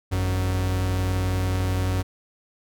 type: tone pair together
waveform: 45% pulse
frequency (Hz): 52.19 / 93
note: G#1 / F#2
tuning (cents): +9 / +9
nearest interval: minor seventh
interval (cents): 1000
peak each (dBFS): -30 / -22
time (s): 0.11-2.03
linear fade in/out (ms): 20
effects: none